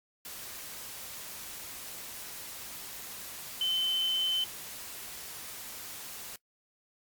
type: tone in noise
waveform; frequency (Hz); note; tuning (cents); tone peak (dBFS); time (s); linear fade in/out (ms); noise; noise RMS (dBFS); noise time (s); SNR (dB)
sine; 3062; G7; -41; -27; 3.61-4.44; 2; white; -43; 0.25-6.36; +13
effects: noise-tail reverb RT60 0.1 s tail -21 dB re dry + Opus 48 kbps